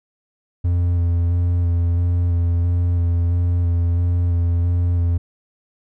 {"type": "tone with vibrato", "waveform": "triangle", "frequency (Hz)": 86.6, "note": "F2", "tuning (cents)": -14, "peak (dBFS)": -13, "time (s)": [0.64, 5.18], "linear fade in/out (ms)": 10, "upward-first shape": "square", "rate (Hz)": 1.5, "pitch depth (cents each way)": 16, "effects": []}